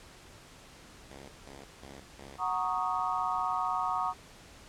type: tone bursts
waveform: 5% pulse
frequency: 68.8 Hz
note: C#2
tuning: 12 cents flat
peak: -36 dBFS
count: 4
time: 1.1-2.37 s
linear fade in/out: 10 ms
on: 190 ms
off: 170 ms
type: chord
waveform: sine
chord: D# minor seventh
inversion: first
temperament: equal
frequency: 740 / 932.3 / 1108.7 / 1244.5 Hz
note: F#5 / A#5 / C#6 / D#6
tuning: 0 / 0 / 0 / 0 cents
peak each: -34 dBFS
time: 2.38-4.14 s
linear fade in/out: 50 ms
effects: pink hiss -53 dBFS RMS until 4.68 s + low-pass 9000 Hz 12 dB/octave